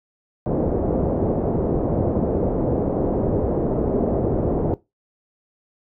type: low-pass noise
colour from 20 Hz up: white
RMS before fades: -21 dBFS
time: 0.46-4.74 s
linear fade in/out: 0 ms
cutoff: 550 Hz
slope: 24 dB/octave
effects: noise-tail reverb RT60 0.2 s tail -19 dB re dry